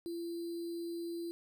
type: tone with sample-and-hold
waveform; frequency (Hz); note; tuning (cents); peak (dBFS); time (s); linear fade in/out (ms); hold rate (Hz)
sine; 339.5; F4; -49; -37; 0.06-1.31; 0; 4410
effects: none